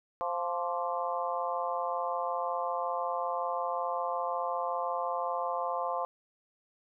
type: harmonic tone with a mistuned harmonic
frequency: 174.61 Hz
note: F3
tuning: in tune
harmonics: 3 / 4 / 5 / 6 / 7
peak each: -36 / -35 / -37 / -35 / -40 dBFS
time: 0.21-6.05 s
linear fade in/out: 0 ms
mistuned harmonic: 7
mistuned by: -76 cents
effects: none